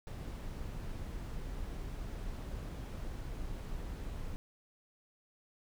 brown noise, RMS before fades -41 dBFS, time 0.07-4.36 s, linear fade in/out 0 ms, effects none

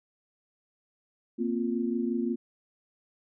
sine chord, Bb suspended second, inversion none, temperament equal with one note detuned, 233.1 / 258.8 / 349.2 Hz, Bb3 / C4 / F4, 0 / -19 / 0 cents, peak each -29 / -32 / -32 dBFS, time 1.38-2.36 s, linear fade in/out 20 ms, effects none

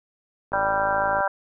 click train, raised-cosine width 1 ms, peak -19 dBFS, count 38, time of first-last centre 0.52-1.205 s, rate 54 Hz
harmonic tone, 196 Hz, G3, in tune, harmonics 3 / 4 / 5 / 6 / 7 / 8, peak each -26 / -26 / -26 / -36 / -28 / -28 dBFS, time 0.53-1.28 s, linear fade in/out 5 ms
effects none

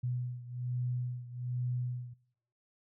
sine beating tone pair, 123.47 / 124.67 Hz, B2 / B2, 0 / +17 cents, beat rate 1.2 Hz, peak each -35 / -38 dBFS, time 0.03-2.14 s, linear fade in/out 10 ms, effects noise-tail reverb RT60 0.7 s tail -21 dB re dry

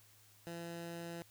15% pulse tone, 169.5 Hz, E3, 49 cents sharp, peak -37 dBFS, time 0.47-1.22 s, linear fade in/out 0 ms, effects added 105 Hz sine -68 dBFS peak until 1.3 s + white hiss -65 dBFS RMS until 1.3 s

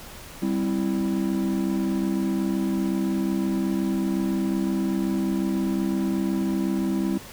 triangle chord, C major, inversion second, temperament equal, 196 / 261.6 / 329.6 Hz, G3 / C4 / E4, 0 / 0 / 0 cents, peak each -23 / -26 / -25 dBFS, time 0.42-7.18 s, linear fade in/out 5 ms, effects pink hiss -42 dBFS RMS until 7.32 s

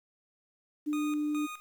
sine tone, 298.4 Hz, D4, 28 cents sharp, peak -28 dBFS, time 0.86-1.47 s, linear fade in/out 20 ms
25% pulse tone with tremolo, 1236 Hz, D#6, 12 cents flat, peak -35 dBFS, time 0.93-1.6 s, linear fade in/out 0 ms, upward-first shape square, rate 2.4 Hz, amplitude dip 80%
effects 10-bit

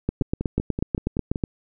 two click trains, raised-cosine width 3 ms, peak -13 / -9 dBFS, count 7 / 12, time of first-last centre 0.22-1.359 / 0.09-1.438 s, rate 5.27 / 8.16 Hz, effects none

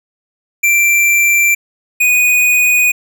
square tone pair in turn, 2353 / 2477 Hz, D7 / D#7, +3 / -8 cents, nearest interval minor second, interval 89 cents, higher second, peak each -9 dBFS, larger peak neither, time 0.63-1.55 / 2-2.92 s, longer neither, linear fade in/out 10 ms, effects none

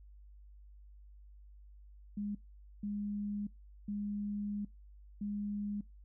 sine tone bursts at uneven times, 205.4 Hz, G#3, 19 cents flat, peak -35 dBFS, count 4, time 2.17-2.35 / 2.83-3.47 / 3.88-4.65 / 5.21-5.81 s, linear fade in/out 5 ms, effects noise-tail reverb RT60 0.2 s tail -23 dB re dry + added 50 Hz sine -53 dBFS peak until 6.04 s

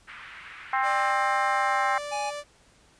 white band-pass noise, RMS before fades -44 dBFS, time 0.07-1.13 s, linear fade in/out 20 ms, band 1200 to 2300 Hz, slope 24 dB/octave
harmonic tone, 264.2 Hz, C4, 17 cents sharp, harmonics 3 / 4 / 5 / 6 / 7 / 8, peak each -26 / -28 / -30 / -32 / -33 / -34 dBFS, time 0.73-1.98 s, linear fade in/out 2 ms
sawtooth tone with pitch glide, 597 to 585.4 Hz, D5 to D5, +28 to -6 cents, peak -29 dBFS, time 0.82-2.44 s, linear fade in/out 50 ms, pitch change -34 cents, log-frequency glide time 1.47-1.88 s
square tone, 830.6 Hz, G#5, in tune, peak -29 dBFS, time 2.11-2.31 s, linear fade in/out 20 ms
effects pink hiss -59 dBFS RMS until 2.99 s + resampled to 22050 Hz

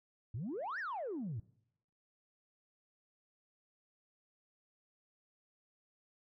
sine exponential two-way sweep, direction up then down, 98 to 1900 to 98 Hz, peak -36 dBFS, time 0.34-1.4 s, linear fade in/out 5 ms, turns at 0.79 s, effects noise-tail reverb RT60 0.8 s tail -24 dB re dry + tanh soft clip ceiling -35 dBFS

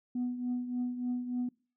sine tone with tremolo, 246.9 Hz, B3, in tune, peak -27 dBFS, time 0.15-1.49 s, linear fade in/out 5 ms, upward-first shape triangle, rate 3.4 Hz, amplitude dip 70%, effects noise-tail reverb RT60 0.4 s tail -25 dB re dry + tanh soft clip ceiling -27 dBFS

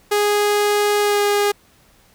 sawtooth tone with pitch glide, 413.8 to 409.8 Hz, G#4 to G#4, -6 to -23 cents, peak -11 dBFS, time 0.11-1.52 s, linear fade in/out 10 ms, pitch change -17 cents, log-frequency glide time 1-1.21 s, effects pink hiss -54 dBFS RMS until 2.14 s

